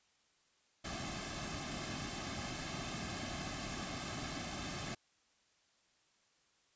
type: noise with comb filter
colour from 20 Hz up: pink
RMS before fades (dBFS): -42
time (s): 0.84-4.95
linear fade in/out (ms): 10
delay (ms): 2.1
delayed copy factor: -0.7
effects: white hiss -73 dBFS RMS until 6.75 s + resampled to 16000 Hz